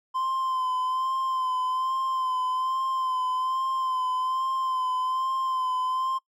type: tone with vibrato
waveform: triangle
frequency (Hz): 1035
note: C6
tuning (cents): -19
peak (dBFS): -23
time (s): 0.14-6.19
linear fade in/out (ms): 20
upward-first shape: sine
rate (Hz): 1.2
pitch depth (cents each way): 31
effects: noise-tail reverb RT60 0.1 s tail -22 dB re dry